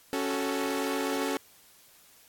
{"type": "chord", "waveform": "sawtooth", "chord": "F# minor", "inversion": "second", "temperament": "equal with one note detuned", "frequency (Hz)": [277.2, 371.9, 440], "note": ["C#4", "F#4", "A4"], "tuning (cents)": [0, 9, 0], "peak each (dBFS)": [-27, -31, -29], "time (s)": [0.13, 1.37], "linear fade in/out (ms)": 0, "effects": ["white hiss -58 dBFS RMS until 2.28 s", "AAC 64 kbps"]}